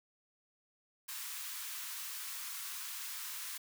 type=high-pass noise; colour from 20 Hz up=white; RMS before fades=-43 dBFS; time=1.08-3.58 s; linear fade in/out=10 ms; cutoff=970 Hz; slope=48 dB/octave; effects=none